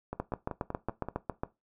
two click trains, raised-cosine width 1 ms, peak -21 / -17 dBFS, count 6 / 10, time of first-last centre 0.13-1.086 / 0.2-1.435 s, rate 5.23 / 7.29 Hz, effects noise-tail reverb RT60 0.2 s tail -17 dB re dry

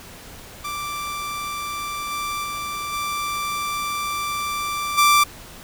sawtooth tone with level steps, 1174.7 Hz, D6, in tune, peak -23 / -21 / -23 / -20 / -9 dBFS, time 0.64-5.24 s, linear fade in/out 10 ms, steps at 2.1 / 2.43 / 2.92 / 4.97 s, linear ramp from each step 20 ms, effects pink hiss -41 dBFS RMS until 5.63 s

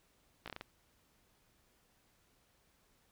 slowing click train, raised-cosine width 0.3 ms, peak -27 dBFS, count 6, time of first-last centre 0.46-0.611 s, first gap 17 ms, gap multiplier 1.29, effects pink hiss -72 dBFS RMS until 3.11 s

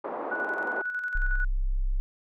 white band-pass noise, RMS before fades -34 dBFS, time 0.04-0.82 s, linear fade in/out 5 ms, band 290 to 1000 Hz, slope 24 dB/octave
sine tone with tremolo, 1475 Hz, F#6, 6 cents flat, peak -27 dBFS, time 0.31-1.45 s, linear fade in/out 10 ms, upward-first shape square, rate 11 Hz, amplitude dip 45%
sine tone, 32.8 Hz, C1, 5 cents sharp, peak -23 dBFS, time 1.15-2 s, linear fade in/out 0 ms
effects none

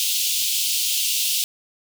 pink high-pass noise, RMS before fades -22 dBFS, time 0-1.44 s, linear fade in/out 0 ms, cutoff 2800 Hz, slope 48 dB/octave, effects none

